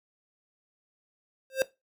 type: tone with exponential growth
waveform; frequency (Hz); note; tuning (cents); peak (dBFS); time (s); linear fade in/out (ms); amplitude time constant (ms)
square; 530; C5; +22; -19; 1.5-1.62; 1; 26
effects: noise-tail reverb RT60 0.2 s tail -17 dB re dry